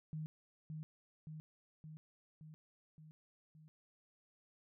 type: tone with echo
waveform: sine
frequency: 155.56 Hz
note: D#3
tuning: in tune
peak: -40 dBFS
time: 0.13-0.26 s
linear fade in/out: 0 ms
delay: 570 ms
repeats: 6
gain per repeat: -3 dB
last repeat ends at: 3.68 s
effects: none